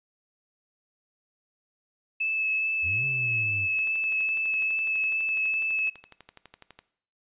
sine tone with vibrato, 2609 Hz, E7, 18 cents flat, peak -24 dBFS, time 2.2-5.9 s, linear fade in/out 10 ms, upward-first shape sine, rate 2.4 Hz, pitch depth 12 cents each way
triangle exponential two-way sweep, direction up then down, 76 to 137.5 to 94.2 Hz, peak -32 dBFS, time 2.82-3.69 s, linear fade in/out 50 ms, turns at 3.05 s
click train, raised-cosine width 0.2 ms, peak -27 dBFS, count 37, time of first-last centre 3.79-6.79 s, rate 12 Hz
effects noise-tail reverb RT60 0.6 s tail -17 dB re dry + resampled to 8000 Hz

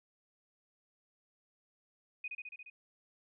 sine tone with echo, 2489 Hz, D#7, in tune, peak -37 dBFS, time 2.24-2.28 s, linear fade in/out 5 ms, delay 70 ms, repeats 6, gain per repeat -2 dB, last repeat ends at 2.7 s, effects none

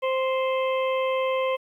harmonic tone, 523.3 Hz, C5, in tune, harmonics 1 / 2 / 4 / 5 / 6, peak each -23 / -29 / -35 / -37 / -39 dBFS, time 0.02-1.57 s, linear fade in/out 20 ms, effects 10-bit

